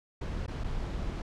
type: noise with dropouts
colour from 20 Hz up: brown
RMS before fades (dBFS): -34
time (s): 0.21-1.22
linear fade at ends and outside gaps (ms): 5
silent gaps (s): 0.464-0.479 / 0.638-0.642
effects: low-pass 6000 Hz 12 dB/octave